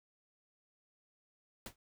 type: noise with exponential decay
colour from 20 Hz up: pink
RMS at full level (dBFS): -40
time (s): 1.66-1.76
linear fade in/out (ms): 2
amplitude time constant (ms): 20
effects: none